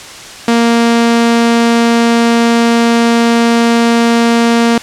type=tone; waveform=sawtooth; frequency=233.1 Hz; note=A#3; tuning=in tune; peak=-3 dBFS; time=0.48-4.78 s; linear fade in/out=2 ms; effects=white hiss -29 dBFS RMS until 4.82 s + low-pass 7000 Hz 12 dB/octave